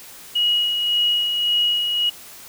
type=tone with tremolo; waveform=sine; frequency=2900 Hz; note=F#7; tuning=35 cents flat; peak=-15 dBFS; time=0.35-2.1 s; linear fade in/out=10 ms; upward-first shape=sine; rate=1.8 Hz; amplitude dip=40%; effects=white hiss -41 dBFS RMS until 2.48 s